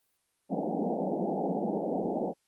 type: band-pass noise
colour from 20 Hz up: pink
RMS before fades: -31 dBFS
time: 0.49-2.34 s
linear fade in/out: 50 ms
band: 170 to 840 Hz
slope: 96 dB/octave
effects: white hiss -75 dBFS RMS until 2.47 s + Opus 32 kbps